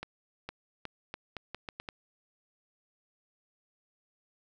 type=accelerating click train; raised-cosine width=0.3 ms; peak=-22 dBFS; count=9; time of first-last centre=0.03-1.888 s; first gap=460 ms; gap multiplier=0.79; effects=none